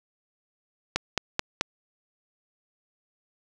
click train, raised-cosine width 0.2 ms, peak -6 dBFS, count 4, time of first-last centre 0.96-1.611 s, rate 4.61 Hz, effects none

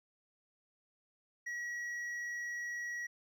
triangle tone with hard clipping, 1917 Hz, A#6, 48 cents sharp, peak -39 dBFS, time 1.46-3.07 s, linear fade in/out 10 ms, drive 8 dB, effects none

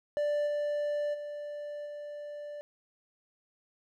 triangle tone with level steps, 588 Hz, D5, 2 cents sharp, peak -25 / -27 / -35 / -37 dBFS, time 0.17-2.61 s, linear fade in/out 0 ms, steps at 0.46 / 1.13 / 1.85 s, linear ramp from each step 20 ms, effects none

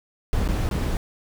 brown noise with dropouts, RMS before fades -23 dBFS, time 0.33-0.97 s, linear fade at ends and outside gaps 0 ms, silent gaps 0.477-0.488 / 0.69-0.712 s, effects none

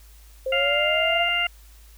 sine linear sweep, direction up, 520 to 700 Hz, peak -23 dBFS, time 0.46-1.29 s, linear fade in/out 5 ms
harmonic tone, 698.5 Hz, F5, in tune, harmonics 1 / 2 / 3 / 4, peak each -31 / -29 / -25 / -23 dBFS, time 0.52-1.47 s, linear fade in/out 5 ms
effects added 53 Hz sine -46 dBFS peak until 1.97 s + white hiss -55 dBFS RMS until 1.97 s

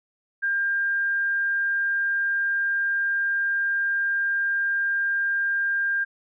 sine tone, 1600 Hz, G6, 35 cents sharp, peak -21 dBFS, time 0.42-6.05 s, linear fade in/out 20 ms, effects none

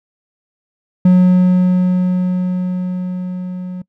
triangle tone with level ramp, 182 Hz, F#3, 28 cents flat, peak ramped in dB -3 to -21 dBFS, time 1.05-3.82 s, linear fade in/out 5 ms, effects noise-tail reverb RT60 0.1 s tail -24 dB re dry

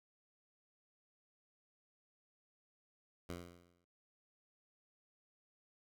10% pulse tone with exponential decay, 87.31 Hz, F2, in tune, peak -33 dBFS, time 3.29-3.85 s, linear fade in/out 5 ms, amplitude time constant 120 ms, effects none

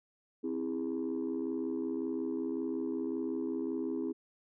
sine chord, C augmented, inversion none, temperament just, 261.6 / 327 / 408.8 Hz, C4 / E4 / G#4, 0 / -14 / -27 cents, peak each -35 / -35 / -37 dBFS, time 0.43-4.13 s, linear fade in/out 20 ms, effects tanh soft clip ceiling -27 dBFS

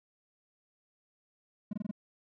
triangle tone bursts, 207.7 Hz, G#3, in tune, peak -30 dBFS, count 5, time 1.71-1.912 s, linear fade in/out 5 ms, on 22 ms, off 23 ms, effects none

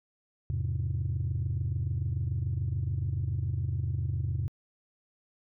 sine chord, E augmented, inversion none, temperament equal with one note detuned, 84.09 / 103.83 / 130.81 Hz, E2 / G#2 / B#2, +35 / 0 / 0 cents, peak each -31 dBFS, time 0.5-4.48 s, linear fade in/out 0 ms, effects tanh soft clip ceiling -23 dBFS

